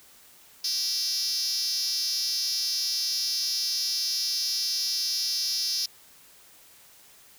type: tone with high-pass filter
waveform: 5% pulse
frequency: 389.9 Hz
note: G4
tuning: 9 cents flat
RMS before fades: -28 dBFS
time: 0.64-5.86 s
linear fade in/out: 5 ms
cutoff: 5200 Hz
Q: 6.6
effects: white hiss -54 dBFS RMS until 7.38 s